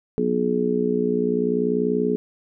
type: harmonic tone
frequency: 60.4 Hz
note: B1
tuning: 38 cents flat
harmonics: 3 / 4 / 5 / 6 / 7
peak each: -27 / -24 / -30 / -29 / -22 dBFS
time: 0.18-2.16 s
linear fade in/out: 0 ms
effects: none